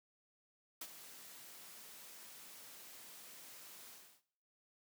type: noise with ADSR envelope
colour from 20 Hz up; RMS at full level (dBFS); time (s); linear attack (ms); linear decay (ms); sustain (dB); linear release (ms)
white; -44; 0.81-4.22; 6; 49; -11; 330
effects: noise-tail reverb RT60 0.6 s tail -17 dB re dry + high-pass 150 Hz 12 dB/octave